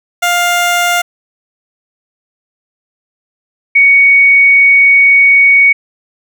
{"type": "tone pair in turn", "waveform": ["15% pulse", "sine"], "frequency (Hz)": [702, 2234], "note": ["F5", "C#7"], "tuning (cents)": [9, 13], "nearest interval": "octave + minor sixth", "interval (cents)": 2004, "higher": "second", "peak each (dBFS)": -3, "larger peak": "neither", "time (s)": [[0.22, 1.02], [3.75, 5.73]], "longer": "second", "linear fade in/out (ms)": 10, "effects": []}